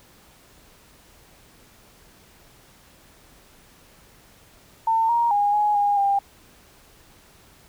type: tone with pitch steps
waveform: sine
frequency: 901 / 939 / 818 / 835 / 816 / 798 Hz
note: A5 / A#5 / G#5 / G#5 / G#5 / G5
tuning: +41 / +12 / -26 / +9 / -31 / +31 cents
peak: -17 dBFS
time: 4.87-6.19 s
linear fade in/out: 5 ms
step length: 220 ms
effects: pink hiss -53 dBFS RMS until 7.68 s